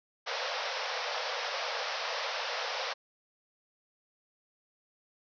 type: band-pass noise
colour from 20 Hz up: pink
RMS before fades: -35 dBFS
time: 0.26-2.94 s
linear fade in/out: 20 ms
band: 470 to 5700 Hz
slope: 96 dB/octave
effects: none